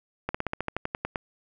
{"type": "slowing click train", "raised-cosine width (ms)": 0.5, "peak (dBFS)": -13, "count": 12, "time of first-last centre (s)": [0.29, 1.158], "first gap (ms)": 55, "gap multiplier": 1.07, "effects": []}